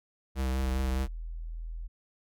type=tone with vibrato; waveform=square; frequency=65.41 Hz; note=C2; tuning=in tune; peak=-28 dBFS; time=0.35-1.08 s; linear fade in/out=50 ms; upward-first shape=sine; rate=4.9 Hz; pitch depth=23 cents each way
type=tone; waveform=sine; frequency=41.01 Hz; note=E1; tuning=8 cents flat; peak=-35 dBFS; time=0.59-1.88 s; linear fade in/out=20 ms
effects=none